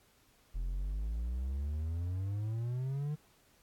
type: exponential sweep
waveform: triangle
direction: up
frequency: 41.4 to 152.9 Hz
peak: -31 dBFS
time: 0.54-3.16 s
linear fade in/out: 20 ms
effects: pink hiss -67 dBFS RMS until 3.62 s + AAC 64 kbps